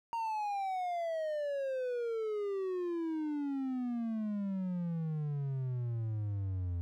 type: exponential sweep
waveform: triangle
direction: down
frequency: 932.3 to 85.3 Hz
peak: -31 dBFS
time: 0.13-6.81 s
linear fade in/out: 0 ms
effects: none